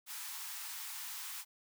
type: high-pass noise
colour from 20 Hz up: white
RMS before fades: -44 dBFS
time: 0.06-1.45 s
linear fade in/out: 50 ms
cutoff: 790 Hz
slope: 96 dB/octave
effects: none

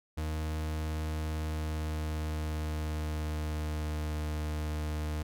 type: tone with pitch glide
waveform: 40% pulse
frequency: 77.78 to 76.4 Hz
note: D#2 to D#2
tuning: 0 to -31 cents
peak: -31 dBFS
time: 0.17-5.23 s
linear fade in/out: 10 ms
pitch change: -31 cents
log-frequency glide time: 1.37-4.21 s
effects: none

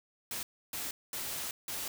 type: noise bursts at uneven times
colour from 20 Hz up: white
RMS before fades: -38 dBFS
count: 4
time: 0.31-0.43 / 0.73-0.91 / 1.13-1.51 / 1.68-1.88 s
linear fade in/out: 2 ms
effects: none

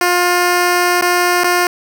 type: tone with dropouts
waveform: 10% pulse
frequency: 354.7 Hz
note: F4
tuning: 27 cents sharp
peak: -3 dBFS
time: 0.01-1.67 s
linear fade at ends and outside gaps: 2 ms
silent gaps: 1.012-1.022 / 1.436-1.442 s
effects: none

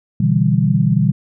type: chord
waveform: sine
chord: E minor seventh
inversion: second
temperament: equal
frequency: 123.47 / 146.83 / 164.81 / 196 Hz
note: B2 / D3 / E3 / G3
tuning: 0 / 0 / 0 / 0 cents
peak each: -17 dBFS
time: 0.2-1.12 s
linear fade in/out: 5 ms
effects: none

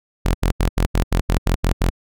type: tone bursts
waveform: sawtooth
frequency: 43.65 Hz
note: F1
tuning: in tune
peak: -11 dBFS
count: 10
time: 0.25-1.902 s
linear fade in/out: 10 ms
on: 95 ms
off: 78 ms
effects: none

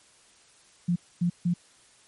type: tone bursts at uneven times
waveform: sine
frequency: 174.4 Hz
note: F3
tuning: 2 cents flat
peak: -21 dBFS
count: 3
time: 0.88-0.96 / 1.21-1.3 / 1.45-1.54 s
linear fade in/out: 10 ms
effects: white hiss -58 dBFS RMS until 2.07 s + MP3 48 kbps

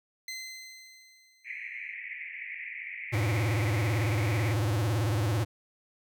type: tone with exponential decay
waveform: 20% pulse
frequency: 2059 Hz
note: C7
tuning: 28 cents flat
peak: -30 dBFS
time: 0.28-1.94 s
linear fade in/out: 2 ms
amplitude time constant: 360 ms
type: band-pass noise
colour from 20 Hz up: white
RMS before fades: -40 dBFS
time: 1.44-4.55 s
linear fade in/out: 50 ms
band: 1900 to 2400 Hz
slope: 96 dB/octave
type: tone with vibrato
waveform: square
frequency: 108.8 Hz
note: A2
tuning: 19 cents flat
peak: -26 dBFS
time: 3.12-5.45 s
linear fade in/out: 20 ms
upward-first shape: sine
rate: 18 Hz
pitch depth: 200 cents each way
effects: none

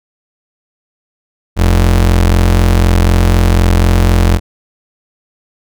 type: ring-modulated tone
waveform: square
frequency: 65.3 Hz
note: C2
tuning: 3 cents flat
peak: -4 dBFS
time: 1.56-4.4 s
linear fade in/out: 50 ms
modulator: 22 Hz
effects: none

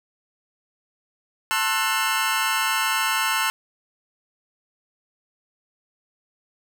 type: chord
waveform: 25% pulse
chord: F# half-diminished seventh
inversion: first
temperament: just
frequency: 888 / 1065.6 / 1332 / 1480 Hz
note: A5 / C6 / E6 / F#6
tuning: +16 / +31 / +18 / 0 cents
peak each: -23 dBFS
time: 1.51-3.5 s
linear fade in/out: 0 ms
effects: none

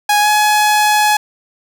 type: tone with pitch glide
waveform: sawtooth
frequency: 830 to 844 Hz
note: G#5 to G#5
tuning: -1 to +28 cents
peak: -6 dBFS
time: 0.09-1.17 s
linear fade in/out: 5 ms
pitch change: +29 cents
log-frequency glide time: 0.2-0.28 s
effects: none

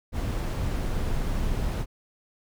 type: noise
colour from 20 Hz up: brown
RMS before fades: -27 dBFS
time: 0.12-1.86 s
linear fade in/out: 50 ms
effects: none

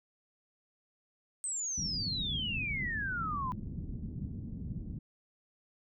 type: exponential sweep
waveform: sine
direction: down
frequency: 8372 to 987.8 Hz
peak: -33 dBFS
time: 1.44-3.52 s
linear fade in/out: 0 ms
type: low-pass noise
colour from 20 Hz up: white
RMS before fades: -40 dBFS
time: 1.77-4.99 s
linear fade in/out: 10 ms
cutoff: 210 Hz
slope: 24 dB/octave
effects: none

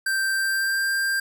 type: tone with pitch glide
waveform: square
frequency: 1568 to 1587.1 Hz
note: G6 to G6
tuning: 0 to +21 cents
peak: -22 dBFS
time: 0.06-1.2 s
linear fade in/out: 5 ms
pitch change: +21 cents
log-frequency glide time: 0.32-0.92 s
effects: none

